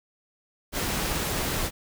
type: noise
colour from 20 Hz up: pink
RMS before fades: -28 dBFS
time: 0.72-1.71 s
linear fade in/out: 50 ms
effects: none